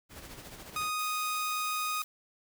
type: noise with tremolo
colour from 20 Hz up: pink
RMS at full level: -45 dBFS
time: 0.09-0.91 s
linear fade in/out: 50 ms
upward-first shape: sine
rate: 14 Hz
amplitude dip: 50%
type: tone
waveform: sawtooth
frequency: 1244 Hz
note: D#6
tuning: 1 cent flat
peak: -27 dBFS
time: 0.76-2.02 s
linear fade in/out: 2 ms
type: noise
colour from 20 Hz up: blue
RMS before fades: -43 dBFS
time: 0.99-2.04 s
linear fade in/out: 2 ms
effects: none